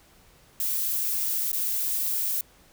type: noise with dropouts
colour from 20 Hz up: violet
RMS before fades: -27 dBFS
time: 0.6-2.41 s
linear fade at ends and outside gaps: 2 ms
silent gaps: 1.518-1.529 s
effects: pink hiss -57 dBFS RMS until 2.72 s